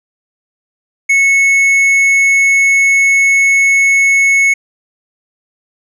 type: tone with tanh clipping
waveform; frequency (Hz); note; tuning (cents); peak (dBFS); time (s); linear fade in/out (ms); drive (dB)
sine; 2200; C#7; -14; -8; 1.09-4.54; 10; 7
effects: none